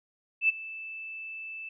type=tone with ADSR envelope; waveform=sine; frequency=2637 Hz; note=E7; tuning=in tune; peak=-18 dBFS; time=0.41-1.69 s; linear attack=79 ms; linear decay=18 ms; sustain=-19 dB; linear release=5 ms; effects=none